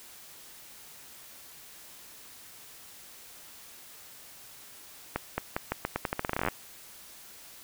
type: accelerating click train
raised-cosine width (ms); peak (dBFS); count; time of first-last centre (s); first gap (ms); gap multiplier
0.5; -13; 20; 5.16-6.485; 220; 0.84
effects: white hiss -50 dBFS RMS until 7.63 s